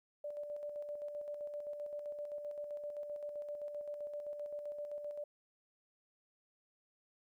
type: tone with tremolo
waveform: sine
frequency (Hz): 587.3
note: D5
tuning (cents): 0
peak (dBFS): -39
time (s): 0.24-5.24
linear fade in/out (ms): 5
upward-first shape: square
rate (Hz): 7.7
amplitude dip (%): 40
effects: 13-bit